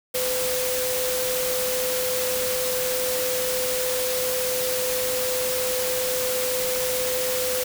sine tone in noise, 507 Hz, B4, 45 cents sharp, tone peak -25 dBFS, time 0.14-7.64 s, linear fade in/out 10 ms, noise white, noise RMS -27 dBFS, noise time 0.14-7.64 s, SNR -1 dB, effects none

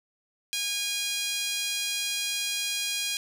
5% pulse tone with high-pass filter, 817 Hz, G#5, 29 cents flat, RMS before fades -30 dBFS, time 0.53-3.17 s, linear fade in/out 0 ms, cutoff 2700 Hz, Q 2, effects none

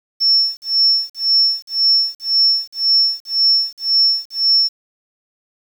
sine tone with tremolo, 5400 Hz, E8, 41 cents sharp, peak -9 dBFS, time 0.2-4.69 s, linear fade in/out 20 ms, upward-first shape sine, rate 1.9 Hz, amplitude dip 100%, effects 7-bit

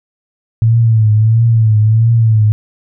sine tone with vibrato, 111.4 Hz, A2, 22 cents sharp, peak -6 dBFS, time 0.62-2.52 s, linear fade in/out 0 ms, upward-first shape triangle, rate 1.5 Hz, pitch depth 84 cents each way, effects none

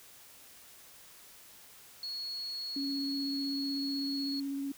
sine tone, 4343 Hz, C#8, 36 cents flat, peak -36 dBFS, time 2.03-4.4 s, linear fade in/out 2 ms
sine tone with vibrato, 277.2 Hz, C#4, in tune, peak -33 dBFS, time 2.76-4.72 s, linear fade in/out 5 ms, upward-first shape square, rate 16 Hz, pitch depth 10 cents each way
effects white hiss -55 dBFS RMS until 4.77 s

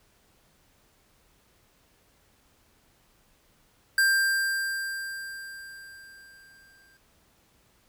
square tone with exponential decay, 1585 Hz, G6, 19 cents sharp, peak -19 dBFS, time 3.98-6.97 s, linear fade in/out 2 ms, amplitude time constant 650 ms, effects pink hiss -64 dBFS RMS until 7.88 s

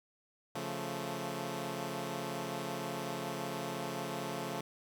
10% pulse chord, Db augmented, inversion none, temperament equal, 138.59 / 174.61 / 220 Hz, Db3 / F3 / A3, 0 / 0 / 0 cents, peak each -33 dBFS, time 0.55-4.61 s, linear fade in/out 5 ms, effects none

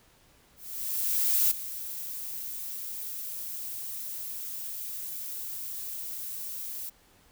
violet noise with ADSR envelope, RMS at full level -23 dBFS, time 0.56-6.9 s, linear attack 950 ms, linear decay 8 ms, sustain -14 dB, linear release 14 ms, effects pink hiss -61 dBFS RMS until 7.31 s

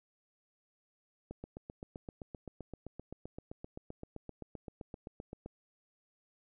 click train, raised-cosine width 2 ms, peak -30 dBFS, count 33, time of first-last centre 1.31-5.46 s, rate 7.71 Hz, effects none

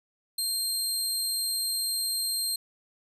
20% pulse tone, 4186 Hz, C8, in tune, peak -21 dBFS, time 0.38-2.56 s, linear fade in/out 5 ms, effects resampled to 32000 Hz

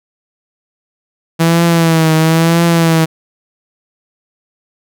sawtooth tone with vibrato, 164 Hz, E3, 9 cents flat, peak -4 dBFS, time 1.39-3.06 s, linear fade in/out 20 ms, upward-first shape triangle, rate 1 Hz, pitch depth 65 cents each way, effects none

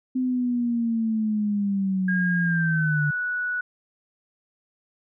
sine linear sweep, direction down, 257.9 to 146.2 Hz, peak -21 dBFS, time 0.15-3.11 s, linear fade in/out 10 ms
sine tone with pitch glide, 1625 to 1473 Hz, G#6 to F#6, -38 to -8 cents, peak -24 dBFS, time 2.08-3.61 s, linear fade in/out 5 ms, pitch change -170 cents, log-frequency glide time 2.43-3.03 s
effects none

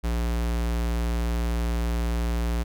square tone, 58.27 Hz, A#1, in tune, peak -24 dBFS, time 0.03-2.64 s, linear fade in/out 20 ms, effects none

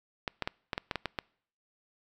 clicks, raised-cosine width 0.3 ms, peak -15 dBFS, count 9, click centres 0.278 / 0.423 / 0.475 / 0.732 / 0.779 / 0.912 / 0.957 / 1.057 / 1.188 s, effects noise-tail reverb RT60 0.6 s tail -26 dB re dry

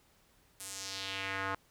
square tone with band-pass filter sweep, 96.8 Hz, G2, 21 cents flat, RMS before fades -39 dBFS, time 0.6-1.55 s, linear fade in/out 0 ms, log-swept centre 10000 to 1200 Hz, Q 1.9, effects pink hiss -67 dBFS RMS until 1.7 s

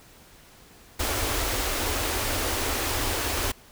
pink band-stop noise, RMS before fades -27 dBFS, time 0.99-3.52 s, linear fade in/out 10 ms, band 110 to 250 Hz, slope 48 dB/octave, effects pink hiss -52 dBFS RMS until 3.71 s

